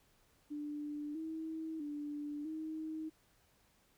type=tone with pitch steps; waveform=sine; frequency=295.4 / 319.9 / 293.6 / 314.9 Hz; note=D4 / D#4 / D4 / D#4; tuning=+10 / +48 / 0 / +21 cents; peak=-39 dBFS; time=0.5-3.1 s; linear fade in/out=20 ms; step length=650 ms; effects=pink hiss -71 dBFS RMS until 3.97 s